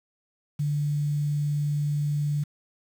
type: tone with quantisation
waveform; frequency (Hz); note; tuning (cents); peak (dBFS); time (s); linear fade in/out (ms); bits
sine; 146.83; D3; 0; -23; 0.59-2.44; 10; 8
effects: none